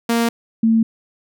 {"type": "tone pair in turn", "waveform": ["sawtooth", "sine"], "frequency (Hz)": [232.6, 225.1], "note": ["A#3", "A3"], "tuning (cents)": [-4, 40], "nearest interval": "minor second", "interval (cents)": 56, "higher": "first", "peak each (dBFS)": -11, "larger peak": "neither", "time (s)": [[0.09, 0.29], [0.63, 0.83]], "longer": "neither", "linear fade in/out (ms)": 5, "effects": []}